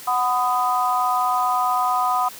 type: chord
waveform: sine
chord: B major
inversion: second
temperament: equal with one note detuned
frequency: 740 / 1004.5 / 1244.5 Hz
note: F#5 / B5 / D#6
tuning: 0 / +29 / 0 cents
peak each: -22 dBFS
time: 0.07-2.29 s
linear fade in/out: 10 ms
effects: white hiss -39 dBFS RMS until 2.39 s + high-pass 100 Hz 12 dB/octave